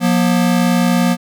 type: tone pair together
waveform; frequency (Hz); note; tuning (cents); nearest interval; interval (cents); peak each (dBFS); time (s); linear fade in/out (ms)
square; 178.6 / 238.7; F3 / A#3; +39 / +41; perfect fourth; 502; -15; 0-1.17; 50
effects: none